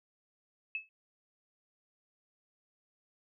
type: tone with exponential decay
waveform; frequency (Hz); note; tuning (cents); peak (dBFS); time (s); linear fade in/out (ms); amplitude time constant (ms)
sine; 2600; E7; -24; -30; 0.75-0.89; 1; 29
effects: none